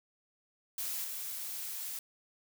blue noise with level steps, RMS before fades -37 / -40 dBFS, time 0.78-1.99 s, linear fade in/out 2 ms, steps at 1.04 s, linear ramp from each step 5 ms, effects none

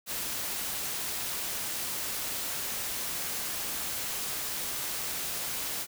white noise, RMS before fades -34 dBFS, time 0.06-5.87 s, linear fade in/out 50 ms, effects none

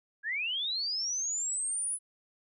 sine linear sweep, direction up, 1600 to 10070 Hz, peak -30 dBFS, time 0.23-1.99 s, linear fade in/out 50 ms, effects none

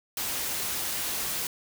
white noise, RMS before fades -31 dBFS, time 0.17-1.47 s, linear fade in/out 2 ms, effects none

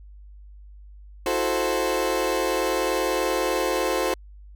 30% pulse chord, F# half-diminished seventh, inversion third, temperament equal, 329.6 / 370 / 440 / 523.3 Hz, E4 / F#4 / A4 / C5, 0 / 0 / 0 / 0 cents, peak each -27 / -25 / -26 / -23 dBFS, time 1.26-4.14 s, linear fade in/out 2 ms, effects added 50 Hz sine -42 dBFS peak until 4.55 s

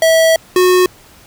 square tone pair in turn, 650 / 364.8 Hz, E5 / F#4, -24 / -24 cents, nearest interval minor seventh, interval 1000 cents, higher first, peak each -8 / -8 dBFS, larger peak neither, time 0.02-0.36 / 0.56-0.86 s, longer first, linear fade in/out 2 ms, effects pink hiss -43 dBFS RMS until 1.26 s

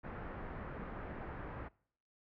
pink low-pass noise, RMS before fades -45 dBFS, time 0.03-1.69 s, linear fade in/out 20 ms, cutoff 1800 Hz, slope 24 dB/octave, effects noise-tail reverb RT60 0.6 s tail -24 dB re dry

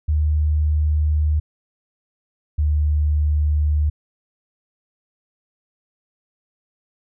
sine tone pair in turn, 76 / 75 Hz, D#2 / D2, -40 / +37 cents, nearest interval unison, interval 23 cents, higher first, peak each -15 dBFS, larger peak neither, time 0.08-1.4 / 2.58-3.9 s, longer neither, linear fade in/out 10 ms, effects none

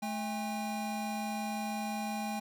square tone pair together, 216.2 / 808 Hz, A3 / G#5, -30 / -48 cents, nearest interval octave + major seventh, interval 2282 cents, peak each -37 / -38 dBFS, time 0.02-2.4 s, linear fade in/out 10 ms, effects none

